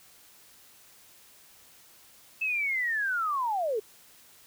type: linear sweep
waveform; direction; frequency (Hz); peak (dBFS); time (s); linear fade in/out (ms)
sine; down; 2637 to 402.3; -26; 2.41-3.8; 10
effects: white hiss -56 dBFS RMS until 4.46 s